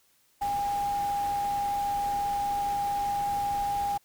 sine tone in noise, 810 Hz, G#5, 43 cents flat, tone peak -26 dBFS, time 0.41-3.98 s, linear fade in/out 10 ms, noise pink, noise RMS -42 dBFS, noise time 0.41-3.98 s, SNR +13 dB, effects white hiss -66 dBFS RMS until 4.04 s

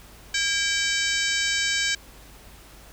harmonic tone with a mistuned harmonic, 770 Hz, G5, 31 cents flat, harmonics 2 / 3 / 4 / 5 / 6 / 7 / 8 / 9 / 10, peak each -27 / -29 / -30 / -31 / -32 / -32 / -33 / -34 / -34 dBFS, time 0.34-1.95 s, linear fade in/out 5 ms, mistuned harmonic 2, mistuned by +84 cents, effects added 50 Hz sine -49 dBFS peak until 2.92 s + pink hiss -49 dBFS RMS until 2.92 s

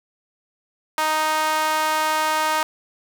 sawtooth tone with high-pass filter, 311.1 Hz, D#4, in tune, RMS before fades -21 dBFS, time 0.98-2.63 s, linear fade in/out 0 ms, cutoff 960 Hz, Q 2.2, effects none

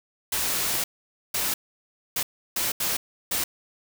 white noise bursts at uneven times, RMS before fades -26 dBFS, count 6, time 0.32-0.84 / 1.34-1.54 / 2.16-2.23 / 2.56-2.72 / 2.8-2.97 / 3.31-3.44 s, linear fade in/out 5 ms, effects none

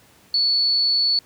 sine tone, 4435 Hz, C#8, in tune, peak -16 dBFS, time 0.34-1.19 s, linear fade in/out 2 ms, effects pink hiss -53 dBFS RMS until 1.25 s + high-pass 80 Hz 12 dB/octave

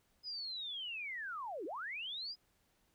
sine linear two-way sweep, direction down then up, 5060 to 293.7 to 5060 Hz, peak -40 dBFS, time 0.23-2.36 s, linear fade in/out 50 ms, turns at 1.65 s, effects pink hiss -75 dBFS RMS until 2.94 s

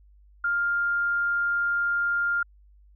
sine tone, 1402 Hz, F6, 6 cents sharp, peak -22 dBFS, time 0.44-2.43 s, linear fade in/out 5 ms, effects added 50 Hz sine -52 dBFS peak until 2.95 s

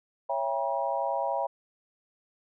sine chord, C# diminished seventh, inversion none, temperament just, 554.4 / 665.2 / 798.3 / 957.9 Hz, C#5 / E5 / G5 / Bb5, 0 / +16 / +31 / +47 cents, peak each -32 dBFS, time 0.29-1.47 s, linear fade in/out 10 ms, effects none

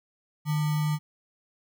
sine tone with sample-and-hold, 151.8 Hz, D#3, 42 cents flat, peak -23 dBFS, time 0.45-0.99 s, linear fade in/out 50 ms, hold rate 1050 Hz, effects none

